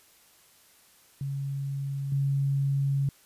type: tone with level steps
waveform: sine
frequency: 138.59 Hz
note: C#3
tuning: in tune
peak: -29 / -23 dBFS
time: 1.21-3.09 s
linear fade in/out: 2 ms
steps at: 2.12 s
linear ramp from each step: 2 ms
effects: white hiss -59 dBFS RMS until 3.25 s + resampled to 32000 Hz